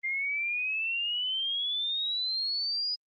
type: exponential sweep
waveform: sine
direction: up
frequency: 2093 to 4978 Hz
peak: -28 dBFS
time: 0.03-2.96 s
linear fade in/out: 20 ms
effects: Opus 32 kbps